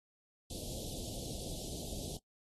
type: band-stop noise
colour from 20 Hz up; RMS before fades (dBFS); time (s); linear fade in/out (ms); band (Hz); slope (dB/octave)
pink; -43; 0.5-2.17; 2; 700 to 3200; 48
effects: noise-tail reverb RT60 0.1 s tail -19 dB re dry + AAC 32 kbps